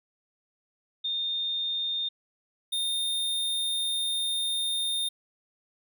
sine / square tone pair in turn, 3643 / 3643 Hz, A#7 / A#7, -41 / -41 cents, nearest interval unison, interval 0 cents, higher neither, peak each -27 dBFS, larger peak neither, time 1.04-2.09 / 2.72-5.09 s, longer second, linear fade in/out 10 ms, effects none

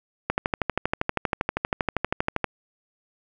click train, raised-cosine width 0.5 ms, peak -7 dBFS, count 28, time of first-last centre 0.3-2.443 s, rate 12.6 Hz, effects none

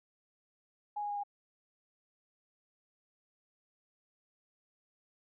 sine tone with pitch steps, 830.6 / 824.9 / 819.2 / 813.5 Hz, G#5 / G#5 / G#5 / G#5, 0 / -12 / -24 / -36 cents, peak -34 dBFS, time 0.96-1.236 s, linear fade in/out 10 ms, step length 69 ms, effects none

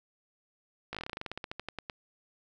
slowing click train, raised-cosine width 0.3 ms, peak -21 dBFS, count 20, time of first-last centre 0.93-1.898 s, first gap 17 ms, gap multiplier 1.11, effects none

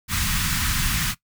pink band-stop noise, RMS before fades -23 dBFS, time 0.08-1.15 s, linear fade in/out 50 ms, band 210 to 1200 Hz, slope 24 dB/octave, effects noise-tail reverb RT60 0.1 s tail -18 dB re dry

